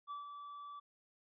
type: tone with ADSR envelope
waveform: triangle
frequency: 1156 Hz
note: D6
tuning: 28 cents flat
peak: -39 dBFS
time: 0.07-0.8 s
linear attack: 39 ms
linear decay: 140 ms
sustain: -6 dB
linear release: 11 ms
effects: resampled to 11025 Hz